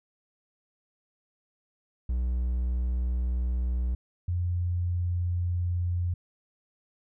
triangle / sine tone pair in turn, 61.5 / 88.17 Hz, B1 / F2, -7 / +17 cents, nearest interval tritone, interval 624 cents, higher second, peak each -23 / -25 dBFS, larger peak first, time 2.09-3.95 / 4.28-6.14 s, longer neither, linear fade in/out 5 ms, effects none

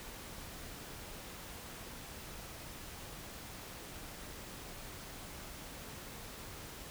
silence, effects pink hiss -48 dBFS RMS until 6.9 s

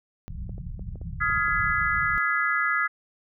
pink low-pass noise, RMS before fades -35 dBFS, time 0.28-2.18 s, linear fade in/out 0 ms, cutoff 190 Hz, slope 96 dB/octave
clicks, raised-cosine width 2 ms, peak -31 dBFS, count 7, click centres 0.494 / 0.581 / 0.794 / 0.957 / 1.015 / 1.3 / 1.483 s
sine chord, F half-diminished seventh, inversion third, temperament just, 1257.2 / 1396.9 / 1676.3 / 2012 Hz, Eb6 / F6 / Ab6 / Cb7, +18 / 0 / +16 / +32 cents, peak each -27 / -28 / -26 / -28 dBFS, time 1.2-2.88 s, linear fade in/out 20 ms
effects none

